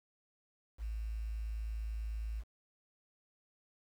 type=tone with quantisation; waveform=sine; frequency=54.6 Hz; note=A1; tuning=13 cents flat; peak=-36 dBFS; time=0.78-2.44 s; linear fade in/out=50 ms; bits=10; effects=none